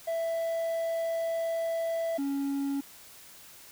triangle tone pair in turn, 662 / 278.3 Hz, E5 / C#4, +7 / +7 cents, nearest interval octave + minor third, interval 1500 cents, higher first, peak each -26 dBFS, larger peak neither, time 0.07-2.18 / 2.18-2.81 s, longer first, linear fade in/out 10 ms, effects white hiss -51 dBFS RMS until 3.71 s

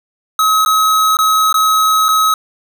square tone with dropouts, 1278 Hz, D#6, 46 cents sharp, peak -10 dBFS, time 0.39-2.34 s, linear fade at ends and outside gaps 2 ms, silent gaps 0.65-0.66 / 1.17-1.188 / 1.527-1.542 / 2.084-2.088 s, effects none

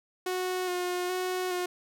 sawtooth tone with vibrato, 363.1 Hz, F#4, 33 cents flat, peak -25 dBFS, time 0.26-1.66 s, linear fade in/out 5 ms, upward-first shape square, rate 1.2 Hz, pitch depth 20 cents each way, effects none

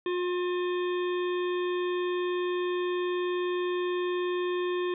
harmonic tone with a mistuned harmonic, 358.1 Hz, F4, 43 cents sharp, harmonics 1 / 3 / 5 / 7 / 9 / 10, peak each -27 / -37 / -41 / -44 / -46 / -47 dBFS, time 0.06-4.94 s, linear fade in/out 2 ms, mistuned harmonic 3, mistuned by -18 cents, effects none

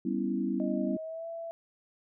sine chord, C# half-diminished seventh, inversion second, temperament equal, 196 / 246.9 / 277.2 / 329.6 Hz, G3 / B3 / C#4 / E4, 0 / 0 / 0 / 0 cents, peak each -33 / -33 / -34 / -34 dBFS, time 0.05-0.97 s, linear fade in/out 5 ms
sine tone with pitch glide, 618 to 666.2 Hz, D#5 to E5, -12 to +18 cents, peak -36 dBFS, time 0.6-1.51 s, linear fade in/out 0 ms, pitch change +130 cents, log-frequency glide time 0.86-1.27 s
effects none

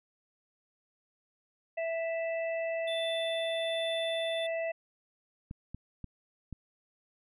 harmonic tone, 659.3 Hz, E5, in tune, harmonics 1 / 3 / 4, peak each -31 / -41 / -43 dBFS, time 1.77-4.72 s, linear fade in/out 10 ms
triangle tone with tremolo, 3520 Hz, A7, in tune, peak -34 dBFS, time 2.87-4.47 s, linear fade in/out 10 ms, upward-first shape triangle, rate 1.2 Hz, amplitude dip 25%
clicks, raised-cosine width 5 ms, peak -28 dBFS, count 4, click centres 5.511 / 5.746 / 6.043 / 6.527 s
effects resampled to 32000 Hz

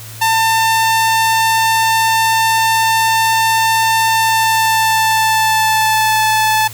sawtooth tone with pitch glide, 896 to 871 Hz, A5 to A5, +31 to -18 cents, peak -7 dBFS, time 0.21-6.68 s, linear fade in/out 10 ms, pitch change -49 cents, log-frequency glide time 4.12-6.24 s, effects added 111 Hz sine -32 dBFS peak until 6.73 s + white hiss -34 dBFS RMS until 6.73 s

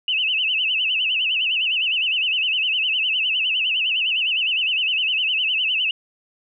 sine tone with vibrato, 2794 Hz, F7, in tune, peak -18 dBFS, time 0.08-5.91 s, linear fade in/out 2 ms, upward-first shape sine, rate 9.8 Hz, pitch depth 160 cents each way, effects none

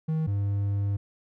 triangle tone pair in turn, 158.3 / 100.47 Hz, D#3 / G2, +30 / +43 cents, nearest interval minor sixth, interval 787 cents, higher first, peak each -22 dBFS, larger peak neither, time 0.08-0.27 / 0.27-0.97 s, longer second, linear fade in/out 10 ms, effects none

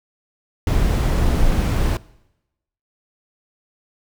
brown noise, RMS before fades -17 dBFS, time 0.67-1.97 s, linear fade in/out 2 ms, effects noise-tail reverb RT60 0.9 s tail -21 dB re dry

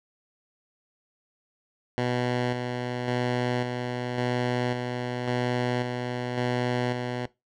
10% pulse tone with tremolo, 123.47 Hz, B2, in tune, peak -16 dBFS, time 1.98-7.26 s, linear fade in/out 0 ms, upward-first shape square, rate 0.91 Hz, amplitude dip 40%, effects noise-tail reverb RT60 0.2 s tail -19 dB re dry + low-pass 4000 Hz 12 dB/octave

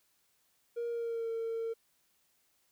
triangle tone with pitch glide, 471 to 455.2 Hz, A#4 to A#4, +18 to -41 cents, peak -30 dBFS, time 0.76-1.74 s, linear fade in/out 20 ms, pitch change -59 cents, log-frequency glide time 0.88-1.3 s, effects tanh soft clip ceiling -29 dBFS + white hiss -73 dBFS RMS until 2.71 s

